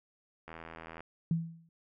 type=click train; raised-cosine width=0.5 ms; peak=-30 dBFS; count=44; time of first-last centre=0.48-1.006 s; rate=81.8 Hz
type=tone with exponential decay; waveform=sine; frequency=165.3 Hz; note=E3; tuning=5 cents sharp; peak=-24 dBFS; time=1.31-1.69 s; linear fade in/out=2 ms; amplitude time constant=82 ms
effects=none